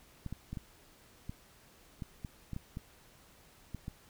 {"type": "clicks", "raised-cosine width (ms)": 5, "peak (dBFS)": -27, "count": 12, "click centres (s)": [0.263, 0.326, 0.53, 0.572, 1.295, 2.022, 2.248, 2.533, 2.564, 2.771, 3.747, 3.881], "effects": ["pink hiss -61 dBFS RMS until 4.09 s"]}